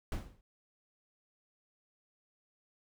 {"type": "noise with exponential decay", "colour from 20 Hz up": "brown", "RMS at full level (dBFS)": -31, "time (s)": [0.12, 0.41], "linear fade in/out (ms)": 1, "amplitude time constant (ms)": 63, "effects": []}